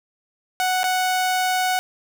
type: tone with dropouts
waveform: sawtooth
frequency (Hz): 740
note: F#5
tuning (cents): 0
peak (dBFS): -15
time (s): 0.6-1.79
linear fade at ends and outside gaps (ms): 0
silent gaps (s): 0.832-0.841
effects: none